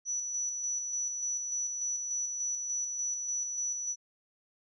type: tone with tremolo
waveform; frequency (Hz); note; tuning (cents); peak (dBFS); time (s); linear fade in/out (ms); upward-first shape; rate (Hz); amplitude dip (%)
sine; 5920; F#8; 0; -30; 0.05-3.96; 50; square; 3.4; 35
effects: none